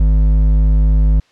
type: tone with hard clipping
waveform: triangle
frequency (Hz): 51.91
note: G#1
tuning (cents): 0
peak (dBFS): -10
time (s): 0-1.2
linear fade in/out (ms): 5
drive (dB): 11
effects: white hiss -54 dBFS RMS until 1.31 s + low-pass 4000 Hz 12 dB/octave